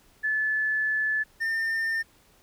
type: tone pair in turn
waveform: sine / triangle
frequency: 1733 / 1806.1 Hz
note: A6 / A6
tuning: -27 / +45 cents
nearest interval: minor second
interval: 72 cents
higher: second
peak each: -23 dBFS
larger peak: neither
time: 0.23-1.24 / 1.4-2.03 s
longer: first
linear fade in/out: 20 ms
effects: pink hiss -60 dBFS RMS until 2.42 s